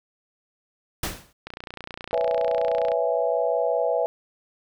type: noise with exponential decay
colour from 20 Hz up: pink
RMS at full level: -24 dBFS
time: 1.03-1.33 s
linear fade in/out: 5 ms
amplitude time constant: 64 ms
type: click train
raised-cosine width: 0.3 ms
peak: -19 dBFS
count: 44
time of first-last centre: 1.47-2.918 s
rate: 29.7 Hz
type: chord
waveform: sine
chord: C# minor seventh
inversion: third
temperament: equal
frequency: 493.9 / 554.4 / 659.3 / 830.6 Hz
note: B4 / C#5 / E5 / G#5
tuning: 0 / 0 / 0 / 0 cents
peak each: -25 / -27 / -24 / -30 dBFS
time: 2.13-4.06 s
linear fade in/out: 0 ms
effects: none

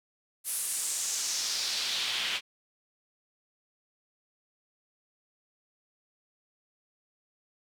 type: noise with band-pass filter sweep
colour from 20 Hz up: pink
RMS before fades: -32 dBFS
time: 0.44-2.41 s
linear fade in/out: 50 ms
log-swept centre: 11000 to 2800 Hz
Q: 2.3
effects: none

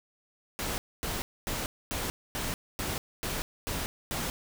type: noise bursts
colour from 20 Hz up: pink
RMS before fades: -33 dBFS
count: 9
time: 0.59-4.3 s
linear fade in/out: 0 ms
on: 190 ms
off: 250 ms
effects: none

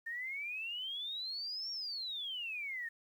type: exponential two-way sweep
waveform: sine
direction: up then down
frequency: 1803 to 5588 to 1803 Hz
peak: -38 dBFS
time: 0.06-2.89 s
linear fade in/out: 10 ms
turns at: 1.71 s
effects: 11-bit

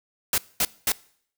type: noise bursts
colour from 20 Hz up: white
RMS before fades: -22 dBFS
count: 3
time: 0.33-0.92 s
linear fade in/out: 2 ms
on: 50 ms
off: 220 ms
effects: noise-tail reverb RT60 0.6 s tail -22 dB re dry

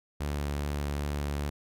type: tone with vibrato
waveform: sawtooth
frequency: 72.4 Hz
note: D2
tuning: 24 cents flat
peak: -26 dBFS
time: 0.2-1.5 s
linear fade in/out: 10 ms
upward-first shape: sine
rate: 2.5 Hz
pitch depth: 11 cents each way
effects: none

